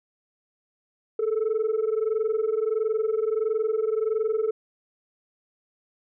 sine tone pair together, 428 / 449.5 Hz, A4 / A4, -48 / +37 cents, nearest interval minor second, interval 85 cents, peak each -23 / -23 dBFS, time 1.19-4.51 s, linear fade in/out 5 ms, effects tanh soft clip ceiling -19 dBFS

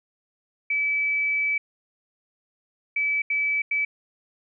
sine tone bursts at uneven times, 2300 Hz, D7, 37 cents flat, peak -21 dBFS, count 4, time 0.7-1.58 / 2.96-3.22 / 3.3-3.62 / 3.71-3.85 s, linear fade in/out 5 ms, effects none

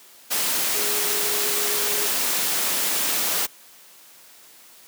sine tone in noise, 415.3 Hz, G#4, in tune, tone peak -32 dBFS, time 0.74-2.08 s, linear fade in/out 20 ms, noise white, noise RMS -23 dBFS, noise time 0.3-3.47 s, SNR -12 dB, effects white hiss -49 dBFS RMS until 4.87 s + high-pass 200 Hz 12 dB/octave

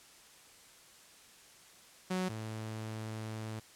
sawtooth tone pair in turn, 184.8 / 109.88 Hz, F#3 / A2, -2 / -2 cents, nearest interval major sixth, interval 900 cents, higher first, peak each -28 / -35 dBFS, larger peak first, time 2.1-2.29 / 2.29-3.6 s, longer second, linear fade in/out 10 ms, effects white hiss -58 dBFS RMS until 3.75 s + low-pass 10000 Hz 12 dB/octave

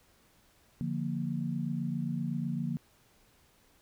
sine chord, Bb major, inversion first, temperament equal, 146.83 / 174.61 / 233.1 Hz, D3 / F3 / Bb3, 0 / 0 / 0 cents, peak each -35 / -35 / -35 dBFS, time 0.81-2.77 s, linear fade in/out 0 ms, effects pink hiss -65 dBFS RMS until 3.81 s

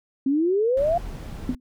sine exponential sweep, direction up, 261.6 to 714 Hz, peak -18 dBFS, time 0.26-0.98 s, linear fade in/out 5 ms
brown noise, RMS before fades -34 dBFS, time 0.77-1.55 s, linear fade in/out 2 ms
sine tone with exponential decay, 251.2 Hz, B3, 30 cents sharp, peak -17 dBFS, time 1.49-1.6 s, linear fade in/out 2 ms, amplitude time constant 23 ms
effects none

